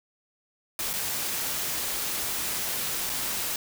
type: noise with dropouts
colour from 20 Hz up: white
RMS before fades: -30 dBFS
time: 0.79-3.56 s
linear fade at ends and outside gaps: 1 ms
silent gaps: 0.932-0.937 / 3.095-3.099 s
effects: none